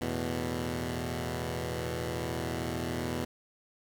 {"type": "chord", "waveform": "10% pulse", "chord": "E suspended fourth", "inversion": "none", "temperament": "equal", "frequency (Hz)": [82.41, 110, 123.47], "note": ["E2", "A2", "B2"], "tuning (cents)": [0, 0, 0], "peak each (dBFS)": [-27, -33, -27], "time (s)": [0.01, 3.25], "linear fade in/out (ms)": 5, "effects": []}